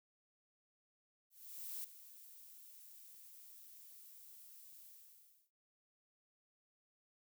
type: noise with ADSR envelope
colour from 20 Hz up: violet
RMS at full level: -44 dBFS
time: 1.3-5.51 s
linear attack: 540 ms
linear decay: 8 ms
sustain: -14 dB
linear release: 670 ms
effects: none